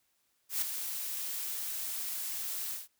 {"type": "noise with ADSR envelope", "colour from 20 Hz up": "blue", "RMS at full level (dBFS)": -29, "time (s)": [0.49, 2.88], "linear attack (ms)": 130, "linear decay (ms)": 5, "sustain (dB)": -8, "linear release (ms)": 160, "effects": ["white hiss -75 dBFS RMS until 2.99 s"]}